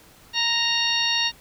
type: harmonic tone with a mistuned harmonic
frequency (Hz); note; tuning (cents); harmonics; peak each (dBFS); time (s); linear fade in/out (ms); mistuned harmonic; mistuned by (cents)
932.3; A#5; 0; 1 / 2 / 3 / 4 / 5 / 6; -31 / -28 / -25 / -25 / -27 / -30; 0.33-1.32; 50; 5; -90
effects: pink hiss -51 dBFS RMS until 1.4 s